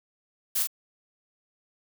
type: noise with echo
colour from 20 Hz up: blue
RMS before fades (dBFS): -26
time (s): 0.55-0.63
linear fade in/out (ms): 10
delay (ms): 43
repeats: 1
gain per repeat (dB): -3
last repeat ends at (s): 0.673
effects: none